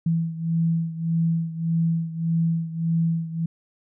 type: beating tone pair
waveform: sine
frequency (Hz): 164.7 / 166.4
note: E3 / E3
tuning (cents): -1 / +17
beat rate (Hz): 1.7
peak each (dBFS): -22 / -26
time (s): 0.06-3.46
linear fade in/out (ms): 5
effects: none